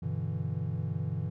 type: chord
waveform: triangle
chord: E minor seventh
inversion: first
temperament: equal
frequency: 98 / 123.47 / 146.83 / 164.81 Hz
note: G2 / B2 / D3 / E3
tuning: 0 / 0 / 0 / 0 cents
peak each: -34 dBFS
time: 0.02-1.3 s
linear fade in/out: 10 ms
effects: none